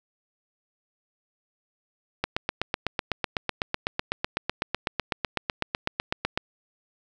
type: click train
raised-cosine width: 0.3 ms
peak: -8 dBFS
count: 34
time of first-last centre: 2.24-6.375 s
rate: 7.98 Hz
effects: none